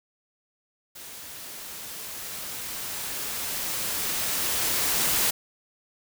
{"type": "noise with level ramp", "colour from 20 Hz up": "white", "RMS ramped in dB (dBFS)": [-42, -23], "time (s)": [0.95, 5.31], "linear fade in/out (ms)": 10, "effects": []}